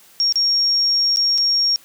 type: tone with dropouts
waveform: sine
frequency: 5560 Hz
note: F8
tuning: 9 cents flat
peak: -14 dBFS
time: 0.2-1.76 s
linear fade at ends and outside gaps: 0 ms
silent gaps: 0.324-0.357 / 1.161-1.171 / 1.378-1.382 s
effects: white hiss -49 dBFS RMS until 1.84 s + high-pass 100 Hz 12 dB/octave